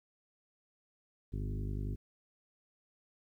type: harmonic tone with a mistuned harmonic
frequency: 50.9 Hz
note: G#1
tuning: 34 cents flat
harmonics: 1 / 2 / 3 / 4 / 5 / 6 / 7 / 8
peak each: -37 / -39 / -44 / -49 / -47 / -54 / -52 / -54 dBFS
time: 1.32-1.96 s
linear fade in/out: 20 ms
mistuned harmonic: 3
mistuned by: -25 cents
effects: 12-bit